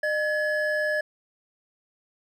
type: tone pair together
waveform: triangle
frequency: 608.6 / 1700 Hz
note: D#5 / G#6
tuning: -38 / +40 cents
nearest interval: octave + tritone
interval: 1778 cents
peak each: -24 dBFS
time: 0.03-1.01 s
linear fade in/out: 5 ms
effects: none